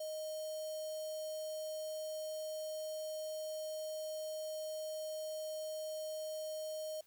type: tone with notch filter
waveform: square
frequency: 622.3 Hz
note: D#5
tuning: in tune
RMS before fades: -42 dBFS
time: 0-7.01 s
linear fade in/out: 5 ms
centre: 1900 Hz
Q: 0.58
effects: white hiss -69 dBFS RMS until 7.06 s